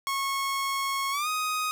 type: tone with pitch glide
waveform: sawtooth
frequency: 1095 to 1250.6 Hz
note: C#6 to D#6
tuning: -22 to +8 cents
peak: -23 dBFS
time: 0.07-1.71 s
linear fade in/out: 0 ms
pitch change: +230 cents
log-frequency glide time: 1.11-1.28 s
effects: none